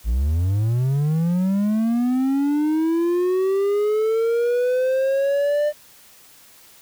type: linear sweep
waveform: triangle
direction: up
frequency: 52 to 600 Hz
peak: -15 dBFS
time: 0.04-5.73 s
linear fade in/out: 50 ms
effects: white hiss -49 dBFS RMS until 6.81 s